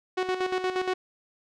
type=tone with tremolo; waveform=sawtooth; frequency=370 Hz; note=F#4; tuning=in tune; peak=-20 dBFS; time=0.17-0.94 s; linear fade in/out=10 ms; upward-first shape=square; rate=8.5 Hz; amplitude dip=60%; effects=low-pass 4000 Hz 12 dB/octave